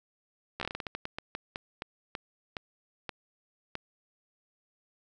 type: slowing click train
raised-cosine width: 0.3 ms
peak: -19 dBFS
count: 19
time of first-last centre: 0.6-3.754 s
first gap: 13 ms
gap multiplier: 1.26
effects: none